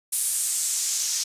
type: noise with band-pass filter sweep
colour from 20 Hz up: white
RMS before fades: -26 dBFS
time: 0.12-1.24 s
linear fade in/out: 10 ms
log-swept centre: 9700 to 5800 Hz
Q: 2.4
effects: resampled to 32000 Hz